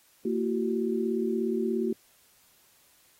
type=tone cluster; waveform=sine; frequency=227.9 / 341.4 / 378.3 Hz; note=A#3 / F4 / F#4; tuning=-39 / -39 / +38 cents; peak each=-29 / -32 / -29 dBFS; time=0.25-1.93 s; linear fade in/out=5 ms; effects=white hiss -62 dBFS RMS until 3.19 s + AAC 48 kbps